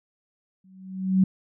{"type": "tone with exponential growth", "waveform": "sine", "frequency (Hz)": 188.7, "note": "F#3", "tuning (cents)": 34, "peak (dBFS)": -13, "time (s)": [0.64, 1.24], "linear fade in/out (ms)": 5, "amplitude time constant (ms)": 130, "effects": []}